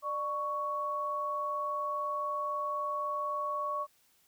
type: tone pair together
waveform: sine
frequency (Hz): 596 / 1114.1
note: D5 / C#6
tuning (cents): +25 / +8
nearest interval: major seventh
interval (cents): 1083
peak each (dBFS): -38 / -32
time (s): 0.02-3.87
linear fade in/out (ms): 50
effects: white hiss -68 dBFS RMS until 4.27 s